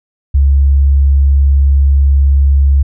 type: tone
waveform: sine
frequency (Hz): 69.3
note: C#2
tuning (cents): 0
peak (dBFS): -5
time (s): 0.34-2.83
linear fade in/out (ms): 10
effects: none